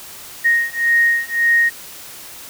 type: beating tone pair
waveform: sine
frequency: 1864.7 / 1866.5 Hz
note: A#6 / A#6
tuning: 0 / +2 cents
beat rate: 1.8 Hz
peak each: -16 dBFS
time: 0.44-1.7 s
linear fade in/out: 20 ms
effects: white hiss -36 dBFS RMS until 2.49 s